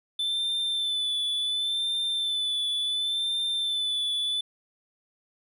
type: tone with vibrato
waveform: triangle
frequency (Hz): 3520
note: A7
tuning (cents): 0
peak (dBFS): -24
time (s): 0.19-4.41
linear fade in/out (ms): 5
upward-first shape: sine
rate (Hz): 0.7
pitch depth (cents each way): 34
effects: none